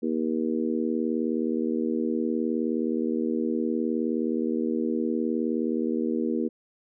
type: harmonic tone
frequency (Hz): 79.3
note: D#2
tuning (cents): +33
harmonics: 3 / 4 / 5 / 6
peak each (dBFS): -27 / -29 / -31 / -33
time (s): 0.02-6.49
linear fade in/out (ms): 20
effects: none